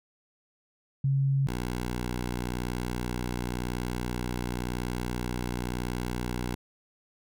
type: tone pair in turn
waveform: sine / 10% pulse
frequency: 136.8 / 60.94 Hz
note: C#3 / B1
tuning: -23 / -22 cents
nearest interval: octave + major second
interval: 1399 cents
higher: first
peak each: -22 dBFS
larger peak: neither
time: 1.04-1.47 / 1.47-6.55 s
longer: second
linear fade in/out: 5 ms
effects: none